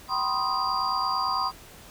sine tone cluster, 770 / 987 / 1056 / 1244 / 4761 Hz, G5 / B5 / C6 / D#6 / D8, -31 / -1 / +16 / -1 / +23 cents, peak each -33 / -30 / -28 / -30 / -32 dBFS, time 0.08-1.52 s, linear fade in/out 50 ms, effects pink hiss -48 dBFS RMS until 1.9 s

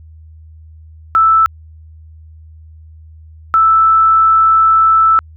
sine tone pair in turn, 1318.5 / 1318.5 Hz, E6 / E6, 0 / 0 cents, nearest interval unison, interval 0 cents, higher neither, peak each -6 dBFS, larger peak neither, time 1.15-1.46 / 3.54-5.19 s, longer second, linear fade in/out 0 ms, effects added 79 Hz sine -35 dBFS peak until 5.36 s

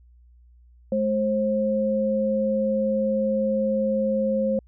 sine tone pair together, 212.7 / 532.7 Hz, G#3 / C5, +42 / +31 cents, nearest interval octave + major third, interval 1589 cents, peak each -24 / -22 dBFS, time 0.92-4.59 s, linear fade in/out 2 ms, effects added 60 Hz sine -50 dBFS peak until 4.67 s

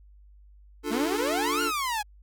square chord, D minor, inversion none, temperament just, 293.7 / 352.4 / 440.5 Hz, D4 / F4 / A4, 0 / +16 / +2 cents, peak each -32 / -35 / -33 dBFS, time 0.83-1.72 s, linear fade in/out 50 ms
sawtooth exponential two-way sweep, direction up then down, 210.2 to 1449 to 811 Hz, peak -23 dBFS, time 0.9-2.03 s, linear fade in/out 20 ms, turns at 1.62 s
effects added 50 Hz sine -50 dBFS peak until 2.22 s

